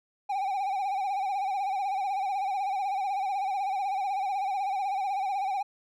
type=tone with vibrato; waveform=triangle; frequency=785 Hz; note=G5; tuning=2 cents sharp; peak=-25 dBFS; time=0.29-5.63 s; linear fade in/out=10 ms; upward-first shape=sine; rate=16 Hz; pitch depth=80 cents each way; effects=none